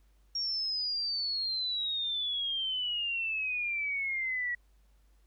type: exponential sweep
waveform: sine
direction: down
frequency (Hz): 5588 to 1921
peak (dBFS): -30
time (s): 0.35-4.55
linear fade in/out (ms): 5
effects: added 50 Hz sine -61 dBFS peak until 5.26 s + pink hiss -74 dBFS RMS until 5.26 s